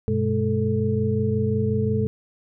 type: tone cluster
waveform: sine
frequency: 97.4 / 123 / 210.8 / 438.8 Hz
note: G2 / B2 / G#3 / A4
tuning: -11 / -7 / +26 / -5 cents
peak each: -25 dBFS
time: 0.08-2.07 s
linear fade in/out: 0 ms
effects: none